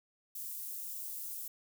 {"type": "high-pass noise", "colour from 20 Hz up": "white", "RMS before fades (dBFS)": -42, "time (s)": [0.35, 1.48], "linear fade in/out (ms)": 5, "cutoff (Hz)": 11000, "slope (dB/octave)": 12, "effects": []}